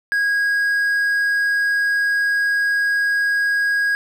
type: tone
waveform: triangle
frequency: 1644 Hz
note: G#6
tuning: 18 cents flat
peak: -14 dBFS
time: 0.12-3.95 s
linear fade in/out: 0 ms
effects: none